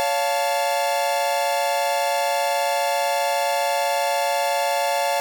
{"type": "chord", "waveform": "45% pulse", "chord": "Db augmented", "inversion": "none", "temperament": "equal with one note detuned", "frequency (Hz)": [563.7, 698.5, 880], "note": ["Db5", "F5", "A5"], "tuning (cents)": [29, 0, 0], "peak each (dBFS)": -24, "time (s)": [0, 5.2], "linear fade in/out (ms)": 0, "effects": []}